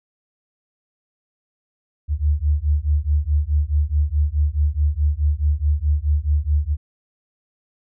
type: beating tone pair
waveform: sine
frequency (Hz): 72 / 76.7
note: D2 / D#2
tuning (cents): -34 / -24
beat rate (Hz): 4.7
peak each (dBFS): -19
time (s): 2.08-6.77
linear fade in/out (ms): 50
effects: none